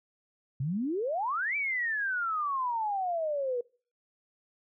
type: exponential two-way sweep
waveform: sine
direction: up then down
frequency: 125.6 to 2349 to 474.3 Hz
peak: -28 dBFS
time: 0.6-3.61 s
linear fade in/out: 5 ms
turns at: 1.56 s
effects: noise-tail reverb RT60 0.4 s tail -24 dB re dry